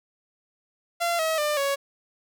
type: tone with pitch steps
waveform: sawtooth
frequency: 686 / 640.1 / 597.2 / 557.2 Hz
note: F5 / D#5 / D5 / C#5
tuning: -31 / +49 / +29 / +9 cents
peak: -19 dBFS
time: 1-1.76 s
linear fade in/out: 20 ms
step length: 190 ms
effects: none